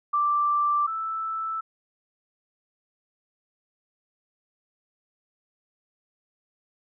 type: tone pair in turn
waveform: sine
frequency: 1174.7 / 1318.6 Hz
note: D6 / E6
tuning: 0 / 0 cents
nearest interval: major second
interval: 200 cents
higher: second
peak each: -20 / -27 dBFS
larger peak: first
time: 0.13-0.87 / 0.87-1.61 s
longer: neither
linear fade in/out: 10 ms
effects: none